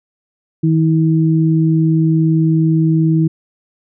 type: tone pair together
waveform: sine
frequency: 159.32 / 321.7 Hz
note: D#3 / E4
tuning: +41 / -42 cents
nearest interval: octave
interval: 1217 cents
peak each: -11 / -15 dBFS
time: 0.63-3.28 s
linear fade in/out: 10 ms
effects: none